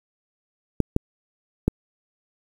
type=clicks; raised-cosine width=3 ms; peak=-5 dBFS; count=3; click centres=0.803 / 0.964 / 1.68 s; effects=7-bit